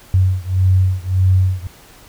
sine beating tone pair, 92.6 / 94.3 Hz, F#2 / F#2, +2 / +33 cents, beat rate 1.7 Hz, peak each -14 / -15 dBFS, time 0.14-1.67 s, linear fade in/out 0 ms, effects pink hiss -44 dBFS RMS until 2.08 s

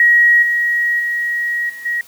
sine tone with level steps, 1900 Hz, A#6, 33 cents sharp, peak -7 / -13 / -16 / -29 / -16 dBFS, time 0-2.01 s, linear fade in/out 2 ms, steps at 0.42 / 0.99 / 1.69 / 1.85 s, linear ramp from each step 10 ms, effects white hiss -44 dBFS RMS until 2.07 s

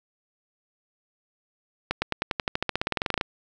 accelerating click train, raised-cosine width 0.3 ms, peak -8 dBFS, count 21, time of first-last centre 1.91-3.211 s, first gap 110 ms, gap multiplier 0.94, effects none

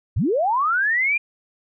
sine linear sweep, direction up, 63.3 to 2438 Hz, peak -17 dBFS, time 0.16-1.18 s, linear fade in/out 10 ms, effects none

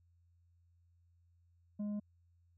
sine tone with tanh clipping, 207.2 Hz, G#3, 4 cents flat, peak -37 dBFS, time 1.79-2 s, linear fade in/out 10 ms, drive 5 dB, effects added 86 Hz sine -67 dBFS peak until 2.57 s

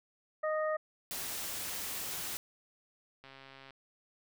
harmonic tone, 620 Hz, D#5, 6 cents flat, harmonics 1 / 2 / 3, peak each -31 / -37 / -41 dBFS, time 0.43-0.77 s, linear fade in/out 10 ms
white noise, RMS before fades -39 dBFS, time 1.11-2.37 s, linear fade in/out 0 ms
click train, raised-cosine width 0.3 ms, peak -36 dBFS, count 64, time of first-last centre 3.24-3.707 s, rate 135 Hz
effects none

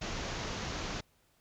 pink low-pass noise, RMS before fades -38 dBFS, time 0.01-1.01 s, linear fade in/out 10 ms, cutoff 6900 Hz, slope 96 dB/octave, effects pink hiss -70 dBFS RMS until 1.4 s

